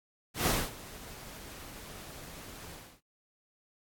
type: noise with ADSR envelope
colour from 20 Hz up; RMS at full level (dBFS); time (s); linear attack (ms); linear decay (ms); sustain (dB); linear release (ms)
pink; -27; 0.34-3.01; 130; 230; -20; 280
effects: AAC 64 kbps